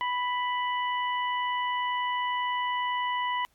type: harmonic tone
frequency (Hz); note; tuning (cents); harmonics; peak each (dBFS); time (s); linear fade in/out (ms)
989; B5; +2; 1 / 2 / 3; -27 / -33 / -37; 0.01-3.45; 0
effects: pink hiss -68 dBFS RMS until 3.54 s + MP3 96 kbps